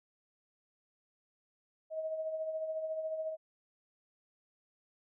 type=tone with tremolo; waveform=sine; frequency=634 Hz; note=D#5; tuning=32 cents sharp; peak=-32 dBFS; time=1.9-3.37 s; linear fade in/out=50 ms; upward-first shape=triangle; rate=14 Hz; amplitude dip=55%; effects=none